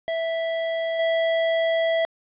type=tone with level steps; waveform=square; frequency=658 Hz; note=E5; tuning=3 cents flat; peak=-24 / -20 dBFS; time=0.08-2.05 s; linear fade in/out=0 ms; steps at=0.99 s; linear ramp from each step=5 ms; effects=resampled to 8000 Hz + 9-bit